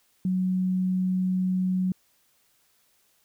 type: tone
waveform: sine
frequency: 185 Hz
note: F#3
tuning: in tune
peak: -22 dBFS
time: 0.25-1.92 s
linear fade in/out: 2 ms
effects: white hiss -66 dBFS RMS until 3.24 s